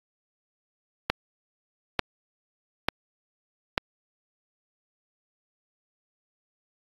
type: click train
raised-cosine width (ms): 0.3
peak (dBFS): -5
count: 4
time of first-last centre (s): 1.1-3.779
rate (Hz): 1.12
effects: AAC 32 kbps